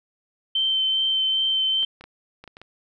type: tone with vibrato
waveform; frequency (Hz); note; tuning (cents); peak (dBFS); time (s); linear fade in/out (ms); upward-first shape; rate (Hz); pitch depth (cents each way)
sine; 3100; G7; -20; -19; 0.55-1.85; 5; sine; 2.5; 11
type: clicks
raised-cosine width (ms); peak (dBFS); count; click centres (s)
0.3; -26; 7; 1.83 / 2.01 / 2.04 / 2.44 / 2.477 / 2.569 / 2.616
effects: none